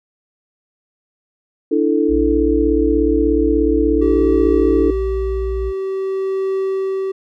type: chord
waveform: sine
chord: D suspended second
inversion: none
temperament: just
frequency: 293.7 / 330.4 / 440.5 Hz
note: D4 / E4 / A4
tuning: 0 / +4 / +2 cents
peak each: -17 dBFS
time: 1.71-4.91 s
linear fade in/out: 10 ms
type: tone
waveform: sine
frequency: 58.27 Hz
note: A#1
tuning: in tune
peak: -20 dBFS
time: 2.08-5.73 s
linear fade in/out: 50 ms
type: tone with tremolo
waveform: triangle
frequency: 384.5 Hz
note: G4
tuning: 33 cents flat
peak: -14 dBFS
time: 4.01-7.12 s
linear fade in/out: 10 ms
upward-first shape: triangle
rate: 0.49 Hz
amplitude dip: 45%
effects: none